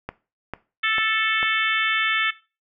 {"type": "click train", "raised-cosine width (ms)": 0.5, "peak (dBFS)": -14, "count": 4, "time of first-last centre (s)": [0.09, 1.429], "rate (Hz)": 2.24}
{"type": "harmonic tone", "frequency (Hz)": 440, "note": "A4", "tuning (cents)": 0, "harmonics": [3, 4, 5, 6, 7, 8], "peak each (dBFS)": [-26, -24, -24, -29, -29, -29], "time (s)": [0.83, 2.31], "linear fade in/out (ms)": 10}
{"effects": ["noise-tail reverb RT60 0.3 s tail -18 dB re dry"]}